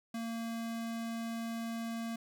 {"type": "tone", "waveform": "square", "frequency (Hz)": 229.1, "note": "A#3", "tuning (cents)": -30, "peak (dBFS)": -37, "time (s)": [0.14, 2.16], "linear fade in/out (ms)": 5, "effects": []}